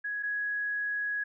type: tone pair in turn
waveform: sine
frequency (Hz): 1669 / 1669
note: G#6 / G#6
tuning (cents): +8 / +8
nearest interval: unison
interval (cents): 0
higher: neither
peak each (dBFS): -31 / -29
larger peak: second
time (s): 0.04-0.23 / 0.23-1.24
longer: second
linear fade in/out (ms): 10
effects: none